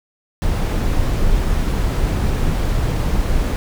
brown noise, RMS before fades -17 dBFS, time 0.42-3.56 s, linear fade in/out 0 ms, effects none

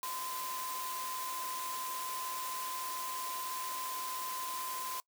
sine tone in noise, 1028 Hz, C6, 31 cents flat, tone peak -39 dBFS, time 0.03-5 s, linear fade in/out 0 ms, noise white, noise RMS -42 dBFS, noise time 0.03-5 s, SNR 0 dB, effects noise-tail reverb RT60 0.1 s tail -23 dB re dry + high-pass 300 Hz 12 dB/octave

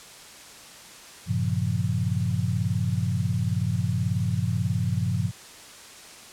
sine chord, G half-diminished seventh, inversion none, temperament equal, 98 / 116.54 / 138.59 / 174.61 Hz, G2 / Bb2 / Db3 / F3, 0 / 0 / 0 / 0 cents, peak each -27 / -27 / -30 / -29 dBFS, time 1.26-5.32 s, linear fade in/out 50 ms, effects white hiss -45 dBFS RMS until 6.32 s + low-pass 9000 Hz 12 dB/octave

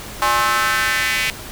square tone with high-pass filter sweep, 118.7 Hz, A#2, 32 cents sharp, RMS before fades -18 dBFS, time 0.22-1.3 s, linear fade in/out 0 ms, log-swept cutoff 980 to 2300 Hz, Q 2.8, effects pink hiss -33 dBFS RMS until 1.51 s

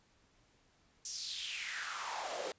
pink noise with high-pass filter sweep, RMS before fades -41 dBFS, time 1.05-2.52 s, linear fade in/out 2 ms, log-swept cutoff 6200 to 450 Hz, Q 4.1, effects pink hiss -70 dBFS RMS until 2.58 s + resampled to 16000 Hz

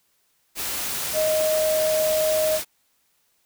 sine tone in noise, 624 Hz, D#5, 5 cents sharp, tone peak -19 dBFS, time 1.13-2.6 s, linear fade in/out 50 ms, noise white, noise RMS -28 dBFS, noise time 0.55-2.65 s, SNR +6 dB, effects white hiss -67 dBFS RMS until 3.45 s

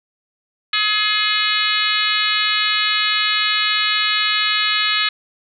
harmonic tone with a mistuned harmonic, 423.8 Hz, G#4, 35 cents sharp, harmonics 3 / 4 / 5 / 6 / 7 / 8 / 9 / 10, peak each -24 / -24 / -24 / -24 / -24 / -24 / -24 / -24 dBFS, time 0.73-5.09 s, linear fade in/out 5 ms, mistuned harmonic 6, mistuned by -22 cents, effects none

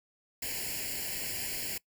white noise with comb filter, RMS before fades -36 dBFS, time 0.42-1.78 s, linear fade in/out 5 ms, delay 0.41 ms, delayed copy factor +0.9, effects noise-tail reverb RT60 0.1 s tail -22 dB re dry

